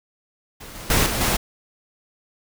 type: noise with level steps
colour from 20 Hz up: pink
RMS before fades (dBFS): -39 / -36 / -18 / -24 / -20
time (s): 0.6-1.37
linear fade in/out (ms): 10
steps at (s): 0.75 / 0.9 / 1.06 / 1.21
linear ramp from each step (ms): 2
effects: none